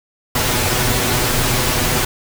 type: noise with comb filter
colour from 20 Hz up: pink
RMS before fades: -17 dBFS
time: 0.35-2.05 s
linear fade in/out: 5 ms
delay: 8.1 ms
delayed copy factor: +0.65
effects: none